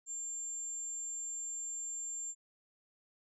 sine tone, 7330 Hz, A#8, 30 cents flat, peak -38 dBFS, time 0.06-2.35 s, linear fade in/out 50 ms, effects none

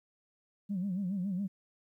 sine tone with vibrato, 190 Hz, F#3, 46 cents sharp, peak -30 dBFS, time 0.69-1.48 s, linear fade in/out 20 ms, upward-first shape sine, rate 7.2 Hz, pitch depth 130 cents each way, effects tanh soft clip ceiling -27 dBFS + 12-bit

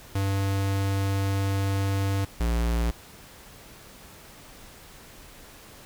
square tone pair in turn, 98 / 58.02 Hz, G2 / A#1, 0 / -7 cents, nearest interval major sixth, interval 907 cents, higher first, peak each -24 / -23 dBFS, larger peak second, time 0.15-2.25 / 2.4-2.91 s, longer first, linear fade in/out 5 ms, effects pink hiss -48 dBFS RMS until 5.85 s

